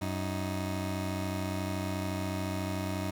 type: tone pair together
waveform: 20% pulse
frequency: 94 / 313.1 Hz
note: F#2 / D#4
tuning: +28 / +11 cents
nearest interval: octave + major sixth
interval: 2083 cents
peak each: -28 / -32 dBFS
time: 0.01-3.11 s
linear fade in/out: 10 ms
effects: none